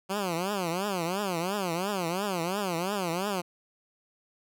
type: tone with vibrato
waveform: 10% pulse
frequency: 185 Hz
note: F#3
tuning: in tune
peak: -20 dBFS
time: 0.09-3.42 s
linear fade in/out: 20 ms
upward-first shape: triangle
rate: 2.9 Hz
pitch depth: 240 cents each way
effects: none